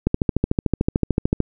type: click train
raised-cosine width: 3 ms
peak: -4 dBFS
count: 19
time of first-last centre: 0.07-1.403 s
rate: 13.5 Hz
effects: none